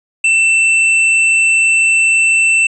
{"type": "tone with tanh clipping", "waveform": "sine", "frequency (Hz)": 2674, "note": "E7", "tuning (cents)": 24, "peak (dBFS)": -10, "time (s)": [0.24, 2.67], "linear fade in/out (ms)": 5, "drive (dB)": 12, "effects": ["resampled to 22050 Hz"]}